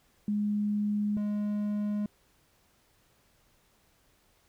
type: tone pair in turn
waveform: sine / triangle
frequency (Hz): 207.7 / 207.7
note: G#3 / G#3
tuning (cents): 0 / 0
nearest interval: unison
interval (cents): 0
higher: neither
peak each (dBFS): -26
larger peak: neither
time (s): 0.28-1.17 / 1.17-2.06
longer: neither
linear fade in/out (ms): 2
effects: pink hiss -67 dBFS RMS until 4.48 s